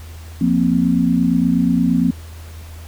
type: chord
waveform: sine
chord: F suspended fourth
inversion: none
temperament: equal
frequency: 174.61 / 233.1 / 261.6 Hz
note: F3 / Bb3 / C4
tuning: 0 / 0 / 0 cents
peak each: -17 dBFS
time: 0.41-2.11 s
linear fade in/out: 5 ms
effects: added 81 Hz sine -32 dBFS peak until 2.87 s + pink hiss -43 dBFS RMS until 2.87 s